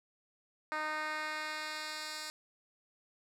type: tone with band-pass filter sweep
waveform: 10% pulse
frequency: 307.7 Hz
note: D#4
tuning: 19 cents flat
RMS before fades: -39 dBFS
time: 0.72-2.3 s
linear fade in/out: 0 ms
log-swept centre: 1400 to 5600 Hz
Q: 0.95
effects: none